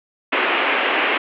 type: band-pass noise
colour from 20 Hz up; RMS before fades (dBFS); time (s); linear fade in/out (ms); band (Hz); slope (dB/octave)
white; -19; 0.32-1.18; 10; 260 to 2900; 48
effects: none